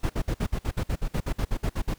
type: noise bursts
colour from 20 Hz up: brown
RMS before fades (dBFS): -25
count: 16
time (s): 0.03-1.943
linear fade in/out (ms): 10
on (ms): 68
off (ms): 55
effects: pink hiss -58 dBFS RMS until 1.98 s